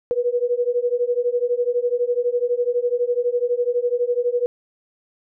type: beating tone pair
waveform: sine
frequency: 480.1 / 492.1 Hz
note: B4 / B4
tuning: -49 / -6 cents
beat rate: 12 Hz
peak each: -21 dBFS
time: 0.11-4.46 s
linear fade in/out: 0 ms
effects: none